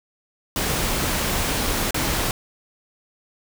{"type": "noise with dropouts", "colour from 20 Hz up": "pink", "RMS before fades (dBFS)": -23, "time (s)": [0.56, 2.31], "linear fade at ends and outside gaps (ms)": 1, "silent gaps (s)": [1.908, 1.944], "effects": []}